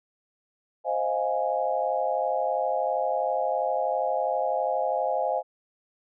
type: chord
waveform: sine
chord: F minor seventh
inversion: second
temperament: equal with one note detuned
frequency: 523.3 / 626.2 / 698.5 / 830.6 Hz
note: C5 / Eb5 / F5 / Ab5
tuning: 0 / +11 / 0 / 0 cents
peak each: -29 dBFS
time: 0.84-5.43 s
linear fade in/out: 50 ms
effects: none